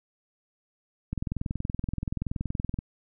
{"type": "click train", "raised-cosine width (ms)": 5, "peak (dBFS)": -17, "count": 36, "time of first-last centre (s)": [1.13, 2.789], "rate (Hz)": 21.1, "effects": []}